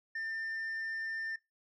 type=tone with tanh clipping; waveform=triangle; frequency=1796 Hz; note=A6; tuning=35 cents sharp; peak=-36 dBFS; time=0.15-1.36 s; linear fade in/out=5 ms; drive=7 dB; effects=noise-tail reverb RT60 0.2 s tail -22 dB re dry